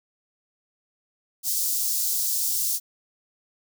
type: high-pass noise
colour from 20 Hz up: white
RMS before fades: -25 dBFS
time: 1.43-2.8 s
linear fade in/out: 50 ms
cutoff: 4900 Hz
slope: 24 dB/octave
effects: none